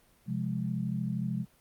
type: chord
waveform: sine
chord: F minor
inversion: second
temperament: equal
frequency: 130.81 / 174.61 / 207.7 Hz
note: C3 / F3 / Ab3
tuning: 0 / 0 / 0 cents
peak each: -34 dBFS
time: 0.26-1.46 s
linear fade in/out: 50 ms
effects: pink hiss -64 dBFS RMS until 1.6 s + Opus 32 kbps